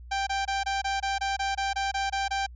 sawtooth tone bursts, 786 Hz, G5, 4 cents sharp, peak -22 dBFS, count 13, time 0.11-2.466 s, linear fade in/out 10 ms, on 160 ms, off 23 ms, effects added 60 Hz sine -42 dBFS peak until 2.55 s + resampled to 16000 Hz

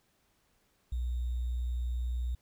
sine tone with sample-and-hold, 60.8 Hz, B1, 26 cents flat, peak -30 dBFS, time 0.92-2.35 s, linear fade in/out 5 ms, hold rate 3675 Hz, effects pink hiss -72 dBFS RMS until 2.41 s

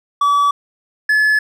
triangle tone pair in turn, 1146 / 1717.1 Hz, D6 / A6, -43 / -43 cents, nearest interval perfect fifth, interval 700 cents, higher second, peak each -9 dBFS, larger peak neither, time 0.21-0.51 / 1.09-1.39 s, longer neither, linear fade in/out 5 ms, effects none

